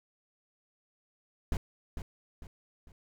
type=noise with echo; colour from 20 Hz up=brown; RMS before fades=-29 dBFS; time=1.52-1.57 s; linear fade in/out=2 ms; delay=450 ms; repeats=3; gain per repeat=-8 dB; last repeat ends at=2.92 s; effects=none